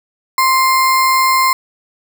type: tone with sample-and-hold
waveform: sine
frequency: 1046.5 Hz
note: C6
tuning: in tune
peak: -9 dBFS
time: 0.38-1.53 s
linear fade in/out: 2 ms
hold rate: 3150 Hz
effects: none